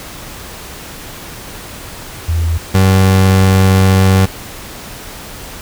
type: tone pair in turn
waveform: sine / 30% pulse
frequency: 82.5 / 95.18 Hz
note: E2 / F#2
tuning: +2 / +49 cents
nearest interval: major second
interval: 247 cents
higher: second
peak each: -11 / -4 dBFS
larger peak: second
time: 2.28-2.58 / 2.74-4.26 s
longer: second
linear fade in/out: 10 ms
effects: pink hiss -30 dBFS RMS until 5.61 s